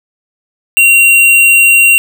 square tone, 2753 Hz, F7, 25 cents flat, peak -4 dBFS, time 0.77-1.98 s, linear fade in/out 0 ms, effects none

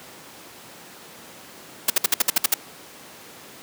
white noise bursts, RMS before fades -17 dBFS, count 9, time 1.88-2.541 s, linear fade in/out 5 ms, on 21 ms, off 59 ms, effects pink hiss -43 dBFS RMS until 3.62 s + high-pass 200 Hz 12 dB/octave

